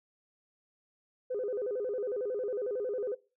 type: tone with vibrato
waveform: sine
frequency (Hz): 455.8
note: A#4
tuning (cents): -39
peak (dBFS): -30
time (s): 1.3-3.15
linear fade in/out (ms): 10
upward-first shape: square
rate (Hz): 11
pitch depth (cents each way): 180
effects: noise-tail reverb RT60 0.3 s tail -19 dB re dry + tanh soft clip ceiling -26 dBFS